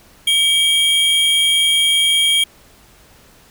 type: tone pair together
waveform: square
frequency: 2285 / 3231 Hz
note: D7 / G#7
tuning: -48 / -48 cents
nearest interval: tritone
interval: 600 cents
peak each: -22 / -13 dBFS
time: 0.27-2.44 s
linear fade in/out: 5 ms
effects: pink hiss -48 dBFS RMS until 3.5 s